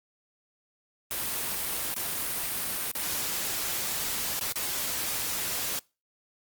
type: noise with dropouts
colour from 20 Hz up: white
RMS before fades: -31 dBFS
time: 1.11-5.79 s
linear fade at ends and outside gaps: 0 ms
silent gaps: 1.941-1.963 / 2.915-2.951 / 4.394-4.411 / 4.523-4.558 s
effects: noise-tail reverb RT60 0.3 s tail -25 dB re dry + Opus 32 kbps